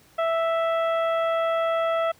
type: harmonic tone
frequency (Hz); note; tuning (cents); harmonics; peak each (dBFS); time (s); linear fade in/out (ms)
659.3; E5; 0; 1 / 2 / 3 / 4 / 5; -22 / -27 / -36 / -41 / -41; 0.18-2.12; 10
effects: pink hiss -56 dBFS RMS until 2.19 s + high-pass 60 Hz 12 dB/octave